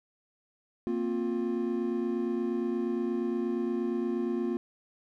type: chord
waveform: triangle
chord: Bb suspended second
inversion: none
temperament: equal with one note detuned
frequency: 233.1 / 261.6 / 353.1 Hz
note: Bb3 / C4 / F4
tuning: 0 / 0 / +19 cents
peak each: -30 / -33 / -29 dBFS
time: 0.87-4.57 s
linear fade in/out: 0 ms
effects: none